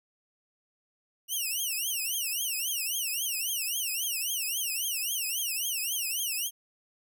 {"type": "tone with vibrato", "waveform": "5% pulse", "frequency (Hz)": 2840, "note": "F7", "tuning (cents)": 28, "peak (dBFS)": -21, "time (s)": [1.28, 6.51], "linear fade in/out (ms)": 50, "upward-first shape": "triangle", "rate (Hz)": 3.7, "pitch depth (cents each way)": 250, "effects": []}